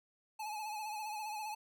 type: tone with vibrato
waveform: square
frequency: 854 Hz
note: G#5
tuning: 48 cents sharp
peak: -40 dBFS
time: 0.39-1.55 s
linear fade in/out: 10 ms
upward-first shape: sine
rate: 15 Hz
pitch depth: 48 cents each way
effects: none